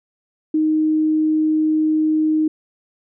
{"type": "tone", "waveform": "sine", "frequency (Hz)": 311.1, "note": "D#4", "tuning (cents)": 0, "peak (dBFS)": -14, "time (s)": [0.54, 2.48], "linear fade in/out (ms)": 5, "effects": []}